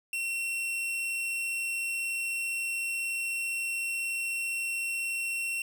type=tone; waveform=45% pulse; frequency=2719 Hz; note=F7; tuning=47 cents flat; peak=-30 dBFS; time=0.13-5.62 s; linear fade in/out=2 ms; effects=none